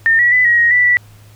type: tone with pitch steps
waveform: sine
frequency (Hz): 1816 / 1930 / 1999 / 1899 / 1882 / 1970 / 1958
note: A#6 / B6 / B6 / A#6 / A#6 / B6 / B6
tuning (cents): -46 / -40 / +20 / +32 / +16 / -5 / -15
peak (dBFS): -8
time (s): 0.06-0.97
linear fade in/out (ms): 0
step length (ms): 130
effects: added 105 Hz sine -40 dBFS peak until 1.35 s + pink hiss -48 dBFS RMS until 1.35 s